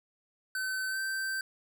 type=tone with pitch glide; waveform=square; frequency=1527 to 1554.6 Hz; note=G6 to G6; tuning=-46 to -15 cents; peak=-32 dBFS; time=0.55-1.41 s; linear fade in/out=2 ms; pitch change=+31 cents; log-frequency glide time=0.88-0.99 s; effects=none